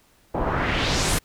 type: noise with low-pass filter sweep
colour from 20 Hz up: pink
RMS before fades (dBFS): -23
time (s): 0.34-1.19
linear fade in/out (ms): 10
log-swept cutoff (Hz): 680 to 12000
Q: 1.7
effects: pink hiss -59 dBFS RMS until 1.24 s